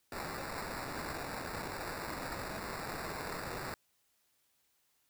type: noise with sample-and-hold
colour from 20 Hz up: white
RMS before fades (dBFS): -41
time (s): 0.12-3.74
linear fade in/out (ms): 2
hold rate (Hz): 3150
effects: white hiss -75 dBFS RMS until 5.09 s